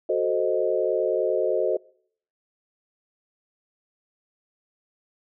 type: chord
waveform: sine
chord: F# diminished seventh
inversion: none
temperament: equal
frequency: 370 / 440 / 523.3 / 622.3 Hz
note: F#4 / A4 / C5 / Eb5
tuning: 0 / 0 / 0 / 0 cents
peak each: -26 dBFS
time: 0.09-1.77 s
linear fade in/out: 5 ms
effects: noise-tail reverb RT60 0.6 s tail -24 dB re dry